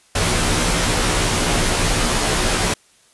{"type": "noise with comb filter", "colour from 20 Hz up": "pink", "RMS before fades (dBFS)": -18, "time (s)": [0.15, 2.74], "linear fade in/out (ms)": 5, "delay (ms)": 15, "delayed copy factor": -0.95, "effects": ["white hiss -54 dBFS RMS until 3.13 s", "resampled to 24000 Hz"]}